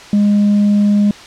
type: tone with tanh clipping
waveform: sine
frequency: 205.5 Hz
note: G#3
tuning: 18 cents flat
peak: -9 dBFS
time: 0.13-1.11 s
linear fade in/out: 2 ms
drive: 1 dB
effects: white hiss -35 dBFS RMS until 1.26 s + low-pass 5000 Hz 12 dB/octave